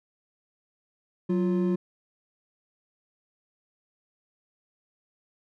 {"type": "tone pair together", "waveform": "triangle", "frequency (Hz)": [185, 350.3], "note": ["F#3", "F4"], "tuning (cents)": [0, 5], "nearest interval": "major seventh", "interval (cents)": 1105, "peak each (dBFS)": [-22, -25], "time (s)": [1.29, 1.76], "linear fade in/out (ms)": 10, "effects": []}